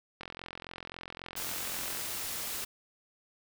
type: click train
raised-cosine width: 0.3 ms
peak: -25 dBFS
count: 78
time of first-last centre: 0.21-1.972 s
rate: 43.7 Hz
type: noise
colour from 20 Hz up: white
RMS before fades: -37 dBFS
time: 1.36-2.65 s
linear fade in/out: 10 ms
effects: none

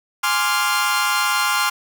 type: chord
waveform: sawtooth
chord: D half-diminished seventh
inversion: second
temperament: equal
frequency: 830.6 / 1046.5 / 1174.7 / 1396.9 Hz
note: Ab5 / C6 / D6 / F6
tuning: 0 / 0 / 0 / 0 cents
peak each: -22 / -18 / -22 / -17 dBFS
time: 0.23-1.7 s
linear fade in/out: 10 ms
effects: none

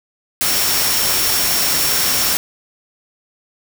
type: tone in noise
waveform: sine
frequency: 5490 Hz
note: F8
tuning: 31 cents flat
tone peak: -22 dBFS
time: 0.46-2.33 s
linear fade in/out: 0 ms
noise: white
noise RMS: -17 dBFS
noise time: 0.41-2.37 s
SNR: -8 dB
effects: none

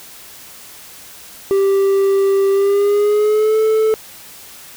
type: tone with pitch glide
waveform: triangle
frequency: 392 to 437.5 Hz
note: G4 to A4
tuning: 0 to -10 cents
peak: -9 dBFS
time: 1.51-3.94 s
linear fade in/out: 0 ms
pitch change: +190 cents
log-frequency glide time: 2.51-3.58 s
effects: white hiss -38 dBFS RMS until 4.76 s

